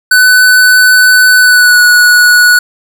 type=tone with pitch glide; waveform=square; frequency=1501 to 1467.6 Hz; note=F#6 to F#6; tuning=+24 to -15 cents; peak=-3 dBFS; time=0.11-2.59 s; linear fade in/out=5 ms; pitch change=-39 cents; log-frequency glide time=1.39-1.81 s; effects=none